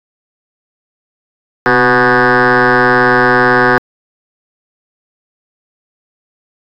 sine tone with frequency modulation, 985 Hz, B5, 5 cents flat, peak -4 dBFS, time 1.66-3.78 s, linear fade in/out 0 ms, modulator 122 Hz, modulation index 6.2, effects tanh soft clip ceiling -5 dBFS

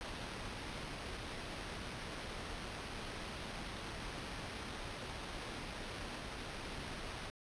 pink noise with sample-and-hold, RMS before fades -45 dBFS, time 0.01-7.3 s, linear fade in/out 0 ms, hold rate 7350 Hz, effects resampled to 22050 Hz

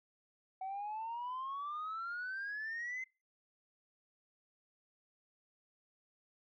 sine exponential sweep, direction up, 750 to 2074 Hz, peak -37 dBFS, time 0.61-3.04 s, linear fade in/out 5 ms, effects noise-tail reverb RT60 0.3 s tail -26 dB re dry + tanh soft clip ceiling -36 dBFS

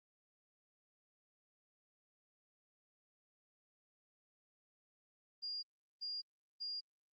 sine tone bursts, 4821 Hz, D8, 45 cents sharp, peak -40 dBFS, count 3, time 5.42-6.81 s, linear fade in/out 20 ms, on 210 ms, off 380 ms, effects Opus 24 kbps

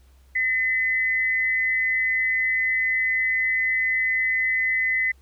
sine tone pair together, 1805 / 2026 Hz, A6 / B6, +44 / +44 cents, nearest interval major second, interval 200 cents, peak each -30 / -20 dBFS, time 0.35-5.12 s, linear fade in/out 10 ms, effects added 65 Hz sine -51 dBFS peak until 5.21 s + pink hiss -63 dBFS RMS until 5.21 s

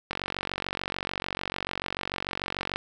click train, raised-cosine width 0.3 ms, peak -13 dBFS, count 125, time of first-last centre 0.11-2.76 s, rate 46.8 Hz, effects none

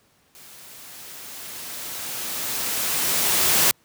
white noise with level ramp, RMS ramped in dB -46 to -17 dBFS, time 0.35-3.71 s, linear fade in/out 0 ms, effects pink hiss -61 dBFS RMS until 3.84 s + high-pass 80 Hz 12 dB/octave

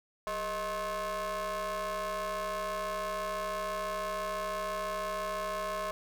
40% pulse ring-modulated tone, 220 Hz, A3, in tune, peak -29 dBFS, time 0.27-5.91 s, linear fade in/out 0 ms, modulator 847 Hz, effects none

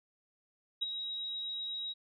sine tone with ADSR envelope, 3823 Hz, A#7, 43 cents sharp, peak -28 dBFS, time 0.81-1.94 s, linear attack 16 ms, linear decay 21 ms, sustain -8 dB, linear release 26 ms, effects none

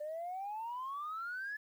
sine exponential sweep, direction up, 587.3 to 1732 Hz, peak -37 dBFS, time 0-1.57 s, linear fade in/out 10 ms, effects tanh soft clip ceiling -35 dBFS + 11-bit

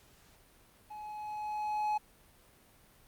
triangle tone with level ramp, 846 Hz, G#5, 32 cents sharp, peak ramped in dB -41 to -26 dBFS, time 0.9-1.98 s, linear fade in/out 10 ms, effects pink hiss -62 dBFS RMS until 3.07 s + Opus 48 kbps

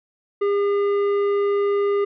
sine tone with tanh clipping, 404.3 Hz, G#4, 46 cents flat, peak -19 dBFS, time 0.41-2.05 s, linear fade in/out 10 ms, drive 10 dB, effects none

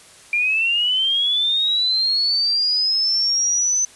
sine linear sweep, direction up, 2373 to 6120 Hz, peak -16 dBFS, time 0.33-3.85 s, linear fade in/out 2 ms, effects white hiss -46 dBFS RMS until 3.95 s + resampled to 24000 Hz

